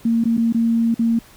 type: tone with dropouts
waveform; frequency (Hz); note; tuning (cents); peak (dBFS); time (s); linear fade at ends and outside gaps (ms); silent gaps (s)
sine; 229.9; A#3; -24; -14; 0.05-1.19; 5; 0.24-0.254 / 0.37-0.377 / 0.525-0.545 / 0.944-0.992
effects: pink hiss -47 dBFS RMS until 1.36 s